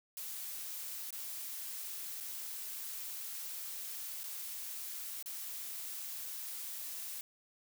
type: noise with dropouts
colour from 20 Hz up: blue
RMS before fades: -43 dBFS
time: 0.17-7.21 s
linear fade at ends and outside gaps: 1 ms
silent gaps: 1.106-1.127 / 2.202-2.207 / 4.234-4.239 / 5.226-5.259 s
effects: none